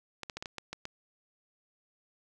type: clicks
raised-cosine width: 0.2 ms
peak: -21 dBFS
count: 8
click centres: 0.233 / 0.298 / 0.37 / 0.425 / 0.458 / 0.583 / 0.73 / 0.854 s
effects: none